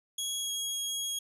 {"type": "tone with pitch glide", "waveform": "20% pulse", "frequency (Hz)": [3322, 3299], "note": ["G#7", "G#7"], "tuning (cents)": [0, -12], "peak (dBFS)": -26, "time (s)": [0.18, 1.19], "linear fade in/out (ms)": 5, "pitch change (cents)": -12, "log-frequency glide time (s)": [0.39, 0.52], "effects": []}